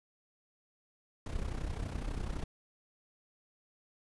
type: noise with amplitude modulation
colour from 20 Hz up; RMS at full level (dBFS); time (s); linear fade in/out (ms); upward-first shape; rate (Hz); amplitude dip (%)
brown; -34; 1.26-2.44; 2; sine; 31.9; 70
effects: resampled to 24000 Hz